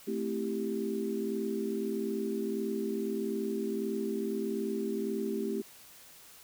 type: chord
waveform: sine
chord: A minor seventh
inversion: none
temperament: equal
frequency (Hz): 220 / 261.6 / 329.6 / 392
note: A3 / C4 / E4 / G4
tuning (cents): 0 / 0 / 0 / 0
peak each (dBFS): -35 / -39 / -39 / -34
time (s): 0.07-5.62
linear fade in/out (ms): 10
effects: white hiss -54 dBFS RMS until 6.43 s